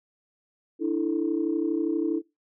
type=chord; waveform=sine; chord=D suspended second; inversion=none; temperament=equal with one note detuned; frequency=297.2 / 329.6 / 440 Hz; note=D4 / E4 / A4; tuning=+21 / 0 / 0 cents; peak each=-27 / -25 / -31 dBFS; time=0.79-2.22 s; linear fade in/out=50 ms; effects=noise-tail reverb RT60 0.2 s tail -21 dB re dry + tanh soft clip ceiling -14 dBFS